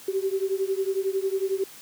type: beating tone pair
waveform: sine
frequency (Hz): 381.2 / 392.2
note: G4 / G4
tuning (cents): -48 / +1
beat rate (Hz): 11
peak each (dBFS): -26 / -27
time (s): 0.08-1.64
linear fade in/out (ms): 5
effects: white hiss -46 dBFS RMS until 1.81 s + high-pass 80 Hz 12 dB/octave